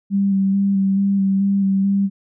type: tone with vibrato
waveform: sine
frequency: 196 Hz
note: G3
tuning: in tune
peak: -14 dBFS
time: 0.1-2.1 s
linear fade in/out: 50 ms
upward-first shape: square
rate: 2.3 Hz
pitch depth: 17 cents each way
effects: none